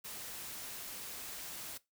white noise, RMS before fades -45 dBFS, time 0.04-1.78 s, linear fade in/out 10 ms, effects noise-tail reverb RT60 0.2 s tail -19 dB re dry

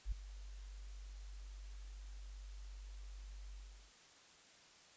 sine tone with ADSR envelope, 48.83 Hz, G1, 6 cents flat, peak -33 dBFS, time 0.05-3.93 s, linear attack 67 ms, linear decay 9 ms, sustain -15 dB, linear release 380 ms, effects white hiss -63 dBFS RMS until 4.96 s + resampled to 16000 Hz

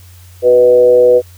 sine tone with frequency modulation, 493.9 Hz, B4, in tune, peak -4 dBFS, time 0.42-1.22 s, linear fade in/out 50 ms, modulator 124 Hz, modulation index 0.55, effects added 89 Hz sine -36 dBFS peak until 1.37 s + white hiss -45 dBFS RMS until 1.37 s

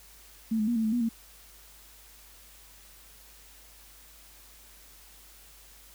sine tone with pitch steps, 222.8 / 213.5 / 238.3 / 223.1 / 218 / 241.9 / 228 Hz, A3 / G#3 / A#3 / A3 / A3 / B3 / A#3, +22 / +48 / +38 / +24 / -16 / -36 / -38 cents, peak -24 dBFS, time 0.51-1.091 s, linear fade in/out 10 ms, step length 83 ms, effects added 50 Hz sine -57 dBFS peak until 5.94 s + white hiss -54 dBFS RMS until 5.94 s

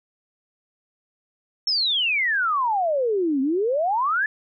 sine exponential two-way sweep, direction down then up, 5460 to 258.3 to 1761 Hz, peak -19 dBFS, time 1.67-4.26 s, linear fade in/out 2 ms, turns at 3.41 s, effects none

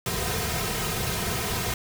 pink noise with comb filter, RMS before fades -28 dBFS, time 0.06-1.74 s, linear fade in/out 2 ms, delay 3.5 ms, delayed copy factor -0.9, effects none

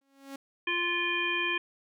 sawtooth tone with exponential growth, 274 Hz, C#4, 20 cents flat, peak -33 dBFS, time 0.01-0.36 s, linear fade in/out 5 ms, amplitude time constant 75 ms
harmonic tone, 348.5 Hz, F4, 4 cents flat, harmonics 1 / 3 / 5 / 7 / 9, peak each -36 / -36 / -33 / -30 / -35 dBFS, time 0.67-1.58 s, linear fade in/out 5 ms
effects none

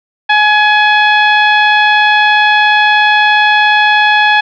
sine tone with frequency modulation, 843 Hz, G#5, 26 cents sharp, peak -6 dBFS, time 0.29-4.41 s, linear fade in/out 10 ms, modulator 843 Hz, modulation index 2.8, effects none

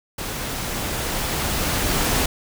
pink noise with level ramp, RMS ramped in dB -29 to -20 dBFS, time 0.18-2.26 s, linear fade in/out 5 ms, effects none

